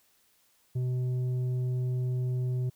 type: tone with tanh clipping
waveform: sine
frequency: 126.1 Hz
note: B2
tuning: 36 cents sharp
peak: -28 dBFS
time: 0.75-2.7 s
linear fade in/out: 10 ms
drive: 6 dB
effects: white hiss -67 dBFS RMS until 2.75 s